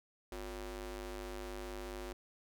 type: ring-modulated tone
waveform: sawtooth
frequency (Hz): 203.6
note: G#3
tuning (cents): -34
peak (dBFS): -35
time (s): 0.32-2.13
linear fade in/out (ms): 2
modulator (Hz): 154
effects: none